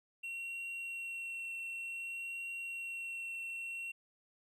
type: tone with vibrato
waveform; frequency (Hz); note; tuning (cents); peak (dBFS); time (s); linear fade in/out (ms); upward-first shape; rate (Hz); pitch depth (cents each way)
triangle; 2729; F7; -41; -38; 0.23-3.92; 10; triangle; 0.55; 11
effects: none